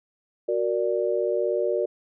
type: chord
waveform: sine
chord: Gb augmented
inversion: none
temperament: equal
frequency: 370 / 466.2 / 587.3 Hz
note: Gb4 / Bb4 / D5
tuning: 0 / 0 / 0 cents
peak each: -26 dBFS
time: 0.48-1.86 s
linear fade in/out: 10 ms
effects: none